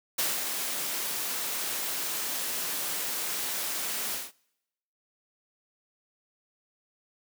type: noise with ADSR envelope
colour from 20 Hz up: white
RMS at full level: -27 dBFS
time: 0.18-4.32 s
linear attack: 10 ms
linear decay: 200 ms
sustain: -5 dB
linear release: 190 ms
effects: noise-tail reverb RT60 0.9 s tail -26 dB re dry + high-pass 200 Hz 12 dB/octave